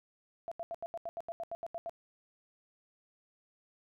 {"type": "tone bursts", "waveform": "sine", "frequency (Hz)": 675, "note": "E5", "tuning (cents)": 41, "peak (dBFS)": -36, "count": 13, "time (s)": [0.48, 1.895], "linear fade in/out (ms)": 0, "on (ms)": 35, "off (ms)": 80, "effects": []}